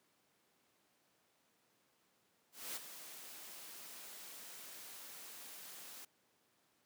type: noise with ADSR envelope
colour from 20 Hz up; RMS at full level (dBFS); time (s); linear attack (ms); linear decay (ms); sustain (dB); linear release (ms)
white; -42; 2.52-6.05; 240; 21; -10; 6
effects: pink hiss -75 dBFS RMS until 6.85 s + high-pass 200 Hz 12 dB/octave